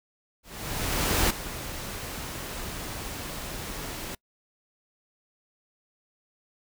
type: noise with ADSR envelope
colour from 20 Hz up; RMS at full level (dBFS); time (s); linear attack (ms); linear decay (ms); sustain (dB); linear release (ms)
pink; -23; 0.43-4.15; 870; 10; -13; 4
effects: noise-tail reverb RT60 0.1 s tail -26 dB re dry